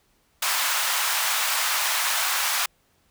pink high-pass noise, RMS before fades -24 dBFS, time 0.42-2.66 s, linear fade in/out 5 ms, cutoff 890 Hz, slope 24 dB/octave, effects pink hiss -65 dBFS RMS until 3.1 s

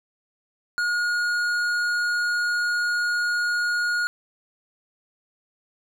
triangle tone with tanh clipping, 1437 Hz, F6, 49 cents sharp, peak -23 dBFS, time 0.78-4.07 s, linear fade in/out 0 ms, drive 15 dB, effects none

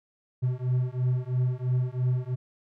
triangle beating tone pair, 124.7 / 127.7 Hz, B2 / C3, +17 / -42 cents, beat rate 3 Hz, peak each -25 dBFS, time 0.42-2.36 s, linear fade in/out 20 ms, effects none

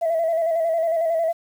sine tone with vibrato, 659.3 Hz, E5, in tune, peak -17 dBFS, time 0.01-1.33 s, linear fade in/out 20 ms, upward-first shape square, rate 11 Hz, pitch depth 41 cents each way, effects tanh soft clip ceiling -15 dBFS + 8-bit

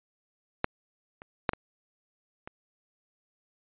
clicks, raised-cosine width 0.5 ms, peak -9 / -29 / -8 / -18 / -25 dBFS, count 5, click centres 0.644 / 1.219 / 1.492 / 1.534 / 2.475 s, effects resampled to 8000 Hz

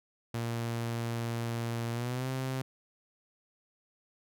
sawtooth tone with pitch glide, 116.7 to 130.99 Hz, A#2 to C3, +2 to +2 cents, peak -28 dBFS, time 0.34-2.62 s, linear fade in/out 5 ms, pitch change +200 cents, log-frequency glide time 1.92-2.28 s, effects none

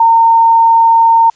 sine tone, 914 Hz, A#5, 34 cents flat, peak -4 dBFS, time 0-1.3 s, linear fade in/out 5 ms, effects white hiss -49 dBFS RMS until 1.35 s + resampled to 16000 Hz

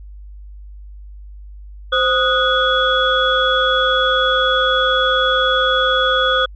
sine tone cluster, 520 / 1249 / 1469 / 3374 Hz, C5 / D#6 / F#6 / G#7, -11 / +6 / -13 / +27 cents, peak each -18 dBFS, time 1.92-6.46 s, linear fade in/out 10 ms, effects tanh soft clip ceiling -2 dBFS + added 50 Hz sine -33 dBFS peak until 6.55 s

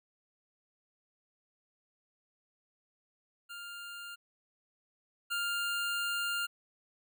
25% pulse tone pair in turn, 1400 / 1400 Hz, F6 / F6, +4 / +4 cents, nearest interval unison, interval 0 cents, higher neither, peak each -39 / -28 dBFS, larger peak second, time 3.49-4.16 / 5.3-6.47 s, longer second, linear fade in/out 20 ms, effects none

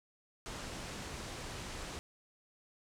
pink low-pass noise, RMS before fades -44 dBFS, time 0.46-1.99 s, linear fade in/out 0 ms, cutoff 8800 Hz, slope 24 dB/octave, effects none

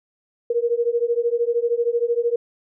sine beating tone pair, 466.2 / 479.2 Hz, A#4 / A#4, 0 / +48 cents, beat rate 13 Hz, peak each -21 dBFS, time 0.5-2.36 s, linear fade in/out 5 ms, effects none

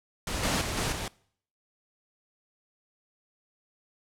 pink noise with level steps, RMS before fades -32 / -27 / -32 / -29 / -34 dBFS, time 0.27-1.08 s, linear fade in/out 2 ms, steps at 0.43 / 0.61 / 0.77 / 0.92 s, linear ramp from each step 5 ms, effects noise-tail reverb RT60 0.6 s tail -23 dB re dry + low-pass 10000 Hz 12 dB/octave

